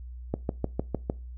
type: click train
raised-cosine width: 2 ms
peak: -13 dBFS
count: 6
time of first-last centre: 0.34-1.099 s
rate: 6.59 Hz
effects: noise-tail reverb RT60 0.3 s tail -22 dB re dry + added 61 Hz sine -38 dBFS peak until 1.37 s